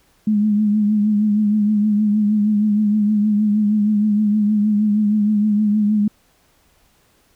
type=tone with vibrato; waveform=sine; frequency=210 Hz; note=G#3; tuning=19 cents sharp; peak=-13 dBFS; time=0.27-6.08 s; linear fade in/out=5 ms; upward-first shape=triangle; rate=6.4 Hz; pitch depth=53 cents each way; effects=pink hiss -58 dBFS RMS until 7.35 s